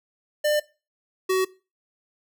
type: tone pair in turn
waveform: square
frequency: 598 / 375.6 Hz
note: D5 / F#4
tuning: +31 / +26 cents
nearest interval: minor sixth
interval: 805 cents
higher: first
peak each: -20 dBFS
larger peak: neither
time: 0.44-0.6 / 1.29-1.45 s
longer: neither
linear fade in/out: 10 ms
effects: noise-tail reverb RT60 0.3 s tail -19 dB re dry